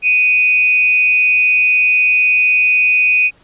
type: tone with frequency modulation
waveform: sine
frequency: 2489 Hz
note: D#7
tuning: in tune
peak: -9 dBFS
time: 0.02-3.31 s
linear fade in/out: 50 ms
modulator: 207 Hz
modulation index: 0.36
effects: pink hiss -51 dBFS RMS until 3.43 s + resampled to 8000 Hz